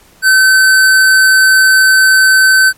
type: tone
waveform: square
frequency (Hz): 1533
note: G6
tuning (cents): -39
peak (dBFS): -5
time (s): 0.22-2.73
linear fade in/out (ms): 50
effects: pink hiss -45 dBFS RMS until 2.77 s + MP3 64 kbps